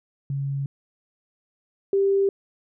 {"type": "tone pair in turn", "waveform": "sine", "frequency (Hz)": [138.7, 393.6], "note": ["C#3", "G4"], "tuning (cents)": [1, 7], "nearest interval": "octave + tritone", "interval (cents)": 1806, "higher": "second", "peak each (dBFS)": [-24, -17], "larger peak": "second", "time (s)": [[0.3, 0.66], [1.93, 2.29]], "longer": "neither", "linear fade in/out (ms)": 2, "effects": []}